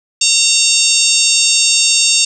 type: harmonic tone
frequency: 917 Hz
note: A#5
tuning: 29 cents flat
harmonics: 3 / 4 / 5 / 6 / 7 / 8 / 9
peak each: -17 / -17 / -17 / -17 / -17 / -17 / -17 dBFS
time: 0.21-2.25 s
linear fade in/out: 5 ms
effects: none